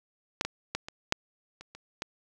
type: clicks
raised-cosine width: 0.2 ms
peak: -9 / -14 / -13 / -22 / -6 / -28 / -28 / -16 dBFS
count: 8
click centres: 0.411 / 0.45 / 0.75 / 0.885 / 1.124 / 1.61 / 1.75 / 2.021 s
effects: none